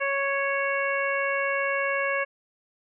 harmonic tone with a mistuned harmonic, 554.4 Hz, C#5, in tune, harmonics 1 / 2 / 3 / 4 / 5, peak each -28 / -31 / -29 / -30 / -35 dBFS, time 0-2.25 s, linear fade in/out 20 ms, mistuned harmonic 5, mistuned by -21 cents, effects none

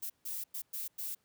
violet noise bursts at uneven times, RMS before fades -39 dBFS, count 5, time 0.02-0.1 / 0.25-0.44 / 0.54-0.62 / 0.73-0.88 / 0.98-1.15 s, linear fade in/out 10 ms, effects pink hiss -75 dBFS RMS until 1.24 s + high-pass 80 Hz 12 dB/octave

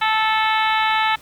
harmonic tone with a mistuned harmonic, 437.8 Hz, A4, 9 cents flat, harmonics 2 / 3 / 4 / 5 / 6 / 7 / 8 / 9, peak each -19 / -23 / -24 / -25 / -28 / -29 / -31 / -31 dBFS, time 0.01-1.16 s, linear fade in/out 10 ms, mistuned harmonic 9, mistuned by -28 cents, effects pink hiss -47 dBFS RMS until 1.21 s

